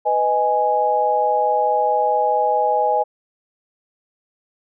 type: chord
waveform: sine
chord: G# minor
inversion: first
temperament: just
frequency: 498.4 / 623 / 830.6 Hz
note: B4 / D#5 / G#5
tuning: +16 / +2 / 0 cents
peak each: -22 / -21 / -17 dBFS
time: 0.05-3.04 s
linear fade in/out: 20 ms
effects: none